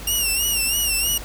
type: tone with vibrato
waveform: 10% pulse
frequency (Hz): 2794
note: F7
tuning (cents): 0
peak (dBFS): -11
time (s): 0.07-1.18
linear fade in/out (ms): 5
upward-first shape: sine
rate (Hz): 3.1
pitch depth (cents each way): 83
effects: added 50 Hz sine -33 dBFS peak until 1.24 s + pink hiss -37 dBFS RMS until 1.24 s